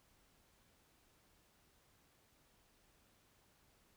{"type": "silence", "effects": ["pink hiss -72 dBFS RMS until 3.96 s"]}